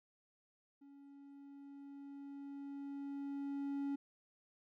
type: tone with level ramp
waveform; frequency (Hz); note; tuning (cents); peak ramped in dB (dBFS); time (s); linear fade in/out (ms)
triangle; 280; C#4; +18; -55 to -34; 0.81-3.96; 10
effects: none